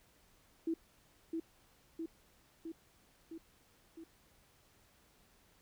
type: tone with echo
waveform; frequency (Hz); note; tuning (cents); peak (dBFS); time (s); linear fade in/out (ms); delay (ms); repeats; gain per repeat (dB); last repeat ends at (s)
sine; 327.5; E4; -11; -32; 0.67-0.74; 5; 660; 5; -3; 4.04
effects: pink hiss -68 dBFS RMS until 5.61 s